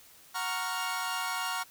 sawtooth chord, Gb major seventh, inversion none, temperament equal, 740 / 932.3 / 1108.7 / 1396.9 Hz, Gb5 / Bb5 / Db6 / F6, 0 / 0 / 0 / 0 cents, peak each -35 / -33 / -33 / -32 dBFS, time 0.34-1.64 s, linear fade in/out 20 ms, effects white hiss -56 dBFS RMS until 1.7 s

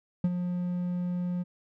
triangle tone with ADSR envelope, 177.9 Hz, F3, 32 cents sharp, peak -18 dBFS, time 0.24-1.44 s, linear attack 4 ms, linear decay 45 ms, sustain -8 dB, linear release 24 ms, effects none

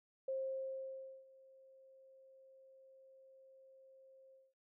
sine tone with ADSR envelope, 531 Hz, C5, 25 cents sharp, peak -36 dBFS, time 0.28-4.54 s, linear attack 5 ms, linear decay 960 ms, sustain -24 dB, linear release 210 ms, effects none

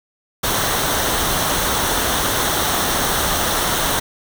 pink noise with comb filter, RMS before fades -19 dBFS, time 0.43-4 s, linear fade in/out 10 ms, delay 0.41 ms, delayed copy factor -0.5, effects none

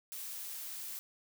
blue noise, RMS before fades -43 dBFS, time 0.12-0.99 s, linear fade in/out 0 ms, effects none

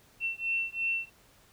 sine beating tone pair, 2700 / 2702.9 Hz, E7 / E7, +41 / +43 cents, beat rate 2.9 Hz, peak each -32 / -32 dBFS, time 0.2-1.1 s, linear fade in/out 50 ms, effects pink hiss -61 dBFS RMS until 1.52 s

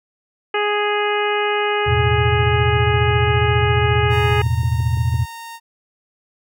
harmonic tone, 415.3 Hz, G#4, in tune, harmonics 1 / 2 / 3 / 4 / 5 / 6 / 7, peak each -20 / -23 / -25 / -26 / -27 / -28 / -28 dBFS, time 0.54-4.42 s, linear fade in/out 5 ms
sine chord, E suspended fourth, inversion none, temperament equal with one note detuned, 82.41 / 110 / 124.62 Hz, E2 / A2 / B2, 0 / 0 / +16 cents, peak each -20 dBFS, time 1.86-5.26 s, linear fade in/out 20 ms
click train, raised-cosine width 3 ms, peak -23 dBFS, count 17, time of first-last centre 2.43-5.142 s, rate 5.9 Hz
sawtooth tone, 922 Hz, A#5, 19 cents flat, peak -28 dBFS, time 4.09-5.6 s, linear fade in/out 50 ms
effects none

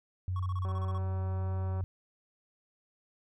sine tone, 92 Hz, F#2, 9 cents flat, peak -30 dBFS, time 0.28-1.84 s, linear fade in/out 0 ms
triangle tone bursts, 1108.7 Hz, C#6, in tune, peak -38 dBFS, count 10, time 0.36-0.98 s, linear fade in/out 2 ms, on 35 ms, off 30 ms
click train, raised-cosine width 1 ms, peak -32 dBFS, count 221, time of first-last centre 0.65-1.808 s, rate 190 Hz
effects none

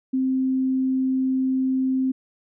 sine tone, 261.6 Hz, C4, in tune, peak -19 dBFS, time 0.13-2.12 s, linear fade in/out 10 ms, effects none

